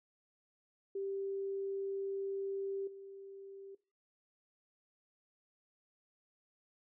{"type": "tone with level steps", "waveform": "sine", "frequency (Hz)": 392, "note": "G4", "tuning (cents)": 0, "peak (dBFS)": [-36, -48], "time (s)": [0.95, 3.75], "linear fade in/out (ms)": 5, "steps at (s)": 2.87, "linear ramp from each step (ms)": 5, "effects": ["noise-tail reverb RT60 0.3 s tail -18 dB re dry"]}